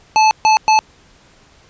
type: tone bursts at uneven times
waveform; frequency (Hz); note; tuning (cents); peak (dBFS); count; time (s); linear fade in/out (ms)
square; 869; A5; -22; -9; 3; 0.16-0.31 / 0.45-0.57 / 0.68-0.79; 0
effects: pink hiss -49 dBFS RMS until 1.69 s + resampled to 16000 Hz